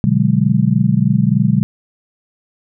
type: chord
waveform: sine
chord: G# half-diminished seventh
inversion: first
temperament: equal with one note detuned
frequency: 123.47 / 146.83 / 184.36 / 207.7 Hz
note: B2 / D3 / F#3 / G#3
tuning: 0 / 0 / -6 / 0 cents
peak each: -16 dBFS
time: 0.04-1.63 s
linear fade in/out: 0 ms
effects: none